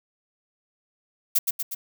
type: noise with echo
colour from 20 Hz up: violet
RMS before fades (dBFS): -19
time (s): 1.35-1.39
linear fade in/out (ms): 10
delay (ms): 120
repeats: 3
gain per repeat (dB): -4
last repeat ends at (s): 1.75
effects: none